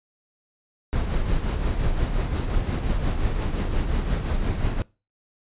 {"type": "noise with tremolo", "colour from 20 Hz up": "brown", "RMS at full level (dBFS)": -21, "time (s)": [0.93, 4.82], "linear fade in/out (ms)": 0, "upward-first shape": "triangle", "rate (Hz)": 5.7, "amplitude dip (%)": 55, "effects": ["noise-tail reverb RT60 0.3 s tail -23 dB re dry", "resampled to 8000 Hz"]}